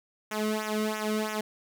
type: tone with flanger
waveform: sawtooth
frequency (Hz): 214.8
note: A3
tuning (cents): -41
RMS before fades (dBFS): -30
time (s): 0.31-1.41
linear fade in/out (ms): 5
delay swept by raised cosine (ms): 0.22 to 1.22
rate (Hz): 3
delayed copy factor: -0.95
effects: none